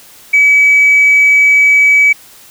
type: tone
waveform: sine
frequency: 2284 Hz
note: D7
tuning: 49 cents flat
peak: -3 dBFS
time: 0.33-2.13 s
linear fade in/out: 10 ms
effects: tanh soft clip ceiling -1 dBFS + white hiss -39 dBFS RMS until 2.5 s